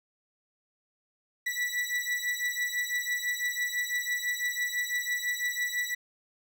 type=beating tone pair; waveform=40% pulse; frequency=1954 / 1960 Hz; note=B6 / B6; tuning=-19 / -14 cents; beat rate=6 Hz; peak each=-31 dBFS; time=1.46-5.95 s; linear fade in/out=10 ms; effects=none